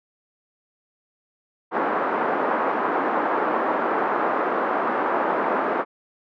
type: band-pass noise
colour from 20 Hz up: white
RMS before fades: -23 dBFS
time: 1.71-5.85 s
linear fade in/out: 50 ms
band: 250 to 1300 Hz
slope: 24 dB/octave
effects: none